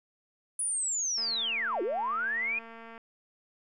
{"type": "linear two-way sweep", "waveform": "sine", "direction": "down then up", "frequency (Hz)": [9960, 326.3, 2501], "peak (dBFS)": -28, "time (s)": [0.59, 2.59], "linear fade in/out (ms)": 5, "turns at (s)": 1.82}
{"type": "click train", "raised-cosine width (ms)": 0.5, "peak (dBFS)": -33, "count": 411, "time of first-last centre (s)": [1.18, 2.978], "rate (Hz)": 228}
{"effects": []}